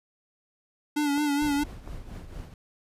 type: tone with vibrato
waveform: square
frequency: 290.8 Hz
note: D4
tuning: 17 cents flat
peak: -24 dBFS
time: 0.96-1.64 s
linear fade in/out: 10 ms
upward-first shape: sine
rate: 4.7 Hz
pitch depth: 50 cents each way
type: clicks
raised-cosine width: 1 ms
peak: -29 dBFS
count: 2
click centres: 1.178 / 1.876 s
type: noise with tremolo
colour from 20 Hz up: brown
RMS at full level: -37 dBFS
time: 1.42-2.54 s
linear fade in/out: 2 ms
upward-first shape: triangle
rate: 4.4 Hz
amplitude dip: 65%
effects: resampled to 32000 Hz